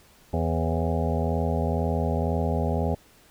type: harmonic tone with a mistuned harmonic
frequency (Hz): 82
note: E2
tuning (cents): -9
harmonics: 1 / 2 / 3 / 5 / 6 / 7 / 8 / 9 / 10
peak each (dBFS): -26 / -29 / -31 / -33 / -34 / -34 / -35 / -36 / -36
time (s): 0.33-2.95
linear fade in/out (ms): 5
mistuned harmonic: 7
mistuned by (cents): -57
effects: pink hiss -56 dBFS RMS until 3.3 s